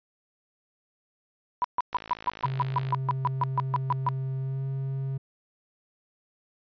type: tone bursts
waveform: sine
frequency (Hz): 987.8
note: B5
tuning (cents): 0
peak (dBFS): -21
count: 16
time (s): 1.62-4.088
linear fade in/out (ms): 0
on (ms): 23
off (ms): 140
type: click train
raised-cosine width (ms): 0.3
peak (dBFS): -24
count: 54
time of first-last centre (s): 1.93-2.906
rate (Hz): 54.3
type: tone with pitch glide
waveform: triangle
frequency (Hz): 132.8 to 134.81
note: C3 to C#3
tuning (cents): +26 to -48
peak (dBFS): -26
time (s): 2.44-5.18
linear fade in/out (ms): 10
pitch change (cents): +26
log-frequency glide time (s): 4.39-4.63
effects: resampled to 11025 Hz